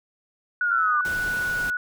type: exponential sweep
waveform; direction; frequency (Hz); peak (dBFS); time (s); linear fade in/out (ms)
sine; down; 1480 to 1174.7; -20; 0.61-1.01; 2
type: tone with pitch glide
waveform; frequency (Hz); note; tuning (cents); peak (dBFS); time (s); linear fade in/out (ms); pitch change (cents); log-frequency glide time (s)
sine; 1480 to 1468.1; F#6 to F#6; 0 to -14; -23; 0.71-1.77; 2; -14; 1.11-1.65
type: noise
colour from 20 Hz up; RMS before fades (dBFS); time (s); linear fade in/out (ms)
pink; -36; 1.05-1.7; 0
effects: none